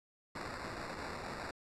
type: noise with sample-and-hold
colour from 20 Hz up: violet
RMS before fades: -43 dBFS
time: 0.35-1.51 s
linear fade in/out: 5 ms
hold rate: 3150 Hz
effects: low-pass 7000 Hz 12 dB/octave